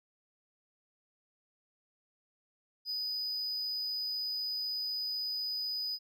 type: tone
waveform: triangle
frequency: 4978 Hz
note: D#8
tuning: in tune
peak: -32 dBFS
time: 2.85-5.99 s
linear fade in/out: 50 ms
effects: none